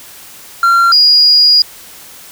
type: tone pair in turn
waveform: triangle / sine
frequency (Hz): 1375 / 4877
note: F6 / D#8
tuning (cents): -27 / -35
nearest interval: octave + minor seventh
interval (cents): 2192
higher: second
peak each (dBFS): -4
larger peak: neither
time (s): 0.63-0.92 / 0.92-1.62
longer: second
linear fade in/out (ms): 2
effects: white hiss -35 dBFS RMS until 2.31 s